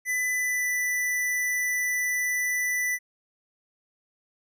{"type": "tone with pitch glide", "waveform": "square", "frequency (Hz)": [2000, 1983.9], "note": ["B6", "B6"], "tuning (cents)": [21, 7], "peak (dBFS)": -25, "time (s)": [0.05, 2.99], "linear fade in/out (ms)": 50, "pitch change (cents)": -14, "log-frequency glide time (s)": [0.31, 0.69], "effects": []}